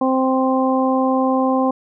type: harmonic tone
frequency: 261.6 Hz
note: C4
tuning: in tune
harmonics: 1 / 2 / 3 / 4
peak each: -17 / -20 / -22 / -23 dBFS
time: 0.01-1.71 s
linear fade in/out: 5 ms
effects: none